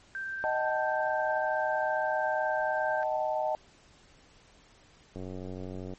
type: tone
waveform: sine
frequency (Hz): 1568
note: G6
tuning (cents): 0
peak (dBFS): -33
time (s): 0.15-3.03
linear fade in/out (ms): 0
type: chord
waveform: sine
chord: D# diminished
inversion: none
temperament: equal with one note detuned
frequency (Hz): 622.3 / 757.7 / 880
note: D#5 / F#5 / A5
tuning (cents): 0 / +41 / 0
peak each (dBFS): -30 / -33 / -32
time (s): 0.44-3.55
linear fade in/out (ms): 0
type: click train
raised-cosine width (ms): 2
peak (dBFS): -27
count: 73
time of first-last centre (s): 5.16-5.937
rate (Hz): 92.7
effects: pink hiss -59 dBFS RMS until 5.98 s + MP3 32 kbps